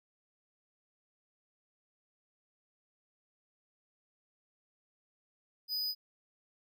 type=tone; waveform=square; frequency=4978 Hz; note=D#8; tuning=in tune; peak=-33 dBFS; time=5.68-5.95 s; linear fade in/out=50 ms; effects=none